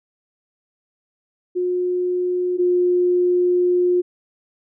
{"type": "tone pair in turn", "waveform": "sine", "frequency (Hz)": [360, 357.3], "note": ["F#4", "F4"], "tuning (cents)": [-47, 40], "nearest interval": "unison", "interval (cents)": 13, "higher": "first", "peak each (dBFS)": [-18, -14], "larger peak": "second", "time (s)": [[1.55, 2.58], [2.58, 4.02]], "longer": "second", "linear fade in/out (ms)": 20, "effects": []}